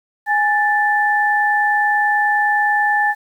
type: tone pair together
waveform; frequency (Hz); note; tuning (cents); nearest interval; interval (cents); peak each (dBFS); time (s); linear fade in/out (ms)
sine; 830.6 / 1760; G#5 / A6; 0 / 0; octave + minor second; 1300; -16 / -16; 0.26-3.15; 50
effects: 8-bit